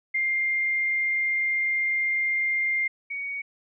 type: tone pair in turn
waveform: sine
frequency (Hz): 2108 / 2241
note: C7 / C#7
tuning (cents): +12 / +18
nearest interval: minor second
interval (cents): 106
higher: second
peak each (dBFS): -22 / -29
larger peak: first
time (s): 0.14-2.88 / 3.1-3.42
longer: first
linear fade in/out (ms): 10
effects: none